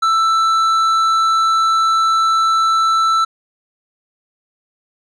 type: tone with tanh clipping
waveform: sine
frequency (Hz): 1326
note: E6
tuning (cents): +10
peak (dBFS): -13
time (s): 0.02-3.25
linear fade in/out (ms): 10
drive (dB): 9
effects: none